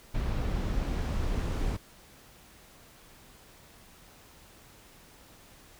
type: noise with low-pass filter sweep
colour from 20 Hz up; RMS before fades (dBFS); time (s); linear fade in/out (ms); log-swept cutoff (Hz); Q
brown; -30; 0.14-1.77; 10; 4800 to 10000; 0.74
effects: pink hiss -55 dBFS RMS until 5.79 s